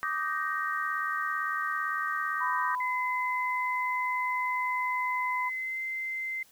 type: chord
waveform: sine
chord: Eb major seventh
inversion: third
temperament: just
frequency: 1166.7 / 1244.5 / 1555.6 / 1866.8 Hz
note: D6 / Eb6 / G6 / Bb6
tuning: -12 / 0 / -14 / +2 cents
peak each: -34 dBFS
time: 0.03-2.75 s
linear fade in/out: 0 ms
type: tone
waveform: sine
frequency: 1000 Hz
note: B5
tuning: 21 cents sharp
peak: -29 dBFS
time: 2.4-5.5 s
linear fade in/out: 20 ms
type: tone with pitch glide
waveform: sine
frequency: 2050 to 2075 Hz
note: C7 to C7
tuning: -36 to -15 cents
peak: -31 dBFS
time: 2.8-6.43 s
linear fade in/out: 5 ms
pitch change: +21 cents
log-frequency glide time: 5.57-5.79 s
effects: white hiss -60 dBFS RMS until 6.51 s